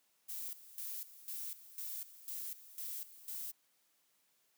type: noise with tremolo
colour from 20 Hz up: violet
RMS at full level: -43 dBFS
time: 0.28-3.52 s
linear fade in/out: 20 ms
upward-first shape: square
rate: 2 Hz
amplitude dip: 80%
effects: white hiss -75 dBFS RMS until 4.57 s + high-pass 150 Hz 12 dB/octave